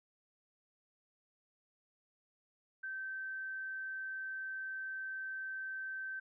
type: tone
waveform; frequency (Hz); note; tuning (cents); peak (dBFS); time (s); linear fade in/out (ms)
sine; 1549; G6; -21; -39; 2.83-6.2; 10
effects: none